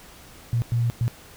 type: tone bursts at uneven times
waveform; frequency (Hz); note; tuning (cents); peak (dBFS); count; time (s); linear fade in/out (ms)
sine; 118; A#2; +22; -19; 3; 0.53-0.62 / 0.72-0.9 / 1.01-1.08; 0
effects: pink hiss -47 dBFS RMS until 1.36 s